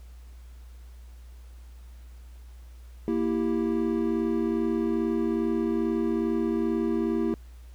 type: chord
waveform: triangle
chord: E diminished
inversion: second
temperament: equal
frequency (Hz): 233.1 / 329.6 / 392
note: Bb3 / E4 / G4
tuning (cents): 0 / 0 / 0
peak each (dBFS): -26 / -25 / -28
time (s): 3.08-7.34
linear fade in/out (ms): 0
effects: added 60 Hz sine -43 dBFS peak until 7.74 s + pink hiss -61 dBFS RMS until 7.74 s